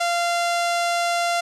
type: tone with low-pass filter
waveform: sawtooth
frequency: 691 Hz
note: F5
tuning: 19 cents flat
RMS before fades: -22 dBFS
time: 0-1.41 s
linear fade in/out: 10 ms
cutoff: 8200 Hz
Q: 0.98
effects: none